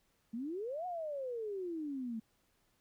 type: exponential two-way sweep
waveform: sine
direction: up then down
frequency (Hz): 217 to 741 to 217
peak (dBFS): -37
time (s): 0.33-2.2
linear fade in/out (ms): 10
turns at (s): 0.86
effects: pink hiss -75 dBFS RMS until 2.8 s